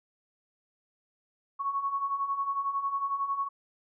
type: beating tone pair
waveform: sine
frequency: 1100 / 1111 Hz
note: C#6 / C#6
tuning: -14 / +4 cents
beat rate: 11 Hz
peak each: -35 / -29 dBFS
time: 1.59-3.49 s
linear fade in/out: 20 ms
effects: none